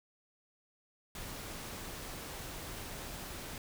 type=noise; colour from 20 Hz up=pink; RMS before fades=-44 dBFS; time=1.15-3.58 s; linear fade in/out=2 ms; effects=none